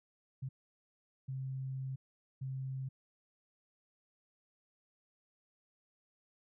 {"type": "tone bursts at uneven times", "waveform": "sine", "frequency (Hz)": 132.5, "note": "C3", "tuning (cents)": 22, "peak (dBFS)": -37, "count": 3, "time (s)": [[0.42, 0.49], [1.28, 1.96], [2.41, 2.89]], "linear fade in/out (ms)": 10, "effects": []}